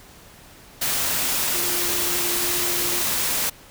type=tone in noise; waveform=sine; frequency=351 Hz; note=F4; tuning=9 cents sharp; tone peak=-32 dBFS; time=1.54-3.02 s; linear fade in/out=10 ms; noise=white; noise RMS=-23 dBFS; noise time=0.81-3.5 s; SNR=-12 dB; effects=pink hiss -47 dBFS RMS until 3.7 s